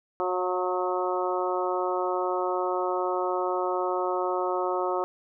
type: harmonic tone with a mistuned harmonic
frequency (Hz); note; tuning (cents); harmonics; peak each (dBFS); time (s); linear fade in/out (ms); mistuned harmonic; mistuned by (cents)
182.4; F#3; -24; 2 / 3 / 4 / 5 / 6 / 7; -29 / -31 / -32 / -33 / -34 / -34; 0.2-5.04; 0; 4; -16
effects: none